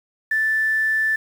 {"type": "tone with quantisation", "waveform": "sine", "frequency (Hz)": 1760, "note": "A6", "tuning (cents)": 0, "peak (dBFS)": -17, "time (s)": [0.31, 1.16], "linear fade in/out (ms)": 5, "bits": 7, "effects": []}